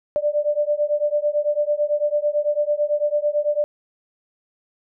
sine beating tone pair, 587.3 / 596.3 Hz, D5 / D5, 0 / +26 cents, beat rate 9 Hz, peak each -21 dBFS, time 0.16-3.64 s, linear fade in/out 0 ms, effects none

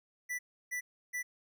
square tone bursts, 1975.5 Hz, B6, in tune, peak -35 dBFS, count 3, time 0.29-1.23 s, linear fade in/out 20 ms, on 100 ms, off 320 ms, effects none

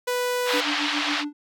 sawtooth tone, 493.9 Hz, B4, in tune, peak -19 dBFS, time 0.07-0.61 s, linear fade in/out 10 ms
white band-pass noise, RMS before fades -26 dBFS, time 0.45-1.25 s, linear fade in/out 50 ms, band 710 to 4000 Hz, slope 24 dB/octave
triangle tone with tremolo, 293.7 Hz, D4, in tune, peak -24 dBFS, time 0.53-1.33 s, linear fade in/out 10 ms, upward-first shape sine, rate 7.3 Hz, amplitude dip 85%
effects none

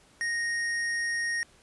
sine tone with hard clipping, 1864 Hz, A#6, 1 cent flat, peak -29 dBFS, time 0.21-1.43 s, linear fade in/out 0 ms, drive 14 dB, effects pink hiss -59 dBFS RMS until 1.62 s + resampled to 24000 Hz

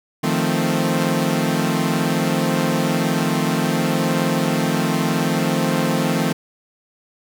sawtooth chord, F dominant seventh, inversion third, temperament equal, 155.56 / 174.61 / 220 / 261.6 Hz, Eb3 / F3 / A3 / C4, 0 / 0 / 0 / 0 cents, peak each -19 dBFS, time 0.23-6.33 s, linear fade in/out 10 ms, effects none

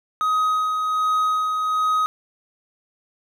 triangle tone with tremolo, 1259 Hz, D#6, 20 cents sharp, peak -15 dBFS, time 0.21-2.06 s, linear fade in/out 0 ms, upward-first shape sine, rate 1.3 Hz, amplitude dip 35%, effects none

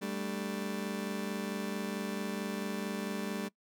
30% pulse chord, G suspended second, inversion none, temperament just, 196 / 220.5 / 294 Hz, G3 / A3 / D4, 0 / +4 / +2 cents, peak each -35 / -36 / -40 dBFS, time 0.01-3.49 s, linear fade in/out 20 ms, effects noise-tail reverb RT60 0.1 s tail -22 dB re dry

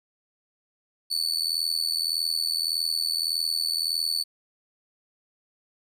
40% pulse tone with amplitude modulation, 4471 Hz, C#8, 14 cents sharp, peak -19 dBFS, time 1.1-4.24 s, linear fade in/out 20 ms, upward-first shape sine, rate 81.7 Hz, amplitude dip 90%, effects resampled to 32000 Hz

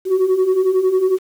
sine beating tone pair, 366.3 / 377.3 Hz, F#4 / F#4, -17 / +34 cents, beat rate 11 Hz, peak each -17 / -12 dBFS, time 0.05-1.19 s, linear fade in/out 50 ms, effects tanh soft clip ceiling -10 dBFS + 7-bit

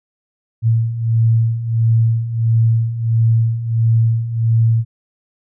sine beating tone pair, 112.9 / 114.4 Hz, A2 / A#2, +45 / -32 cents, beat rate 1.5 Hz, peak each -18 / -13 dBFS, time 0.62-4.85 s, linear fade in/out 50 ms, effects none

